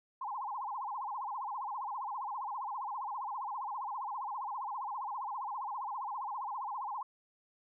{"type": "tone with vibrato", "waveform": "sine", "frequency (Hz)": 933, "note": "A#5", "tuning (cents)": 1, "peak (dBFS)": -36, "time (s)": [0.21, 7.03], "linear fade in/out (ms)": 5, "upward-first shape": "sine", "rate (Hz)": 15, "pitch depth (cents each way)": 260, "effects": []}